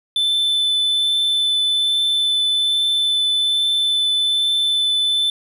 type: tone with vibrato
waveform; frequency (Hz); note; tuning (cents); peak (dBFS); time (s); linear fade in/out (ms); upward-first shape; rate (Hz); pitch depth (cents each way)
triangle; 3520; A7; 0; -14; 0.16-5.3; 2; triangle; 1.2; 8
effects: none